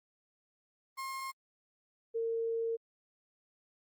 35% pulse / sine tone pair in turn, 1068 / 456.9 Hz, C6 / A#4, +35 / -35 cents, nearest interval octave + minor third, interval 1470 cents, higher first, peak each -36 / -31 dBFS, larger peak second, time 0.97-1.32 / 2.14-2.77 s, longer second, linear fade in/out 20 ms, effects Opus 32 kbps

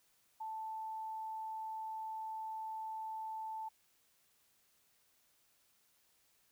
sine tone, 880 Hz, A5, in tune, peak -40 dBFS, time 0.4-3.69 s, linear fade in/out 10 ms, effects white hiss -73 dBFS RMS until 6.51 s

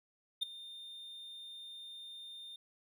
triangle tone with ADSR envelope, 3625 Hz, A#7, 49 cents flat, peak -27 dBFS, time 0.41-2.56 s, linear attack 18 ms, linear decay 9 ms, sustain -18 dB, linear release 3 ms, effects none

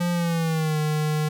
square tone with pitch glide, 174.61 to 152.89 Hz, F3 to D#3, 0 to -30 cents, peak -22 dBFS, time 0-1.29 s, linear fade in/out 10 ms, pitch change -230 cents, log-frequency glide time 0.12-0.78 s, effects none

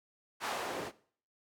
white noise with band-pass filter sweep, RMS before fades -38 dBFS, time 0.4-0.92 s, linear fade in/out 50 ms, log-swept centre 1000 to 330 Hz, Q 1, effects noise-tail reverb RT60 0.5 s tail -19 dB re dry

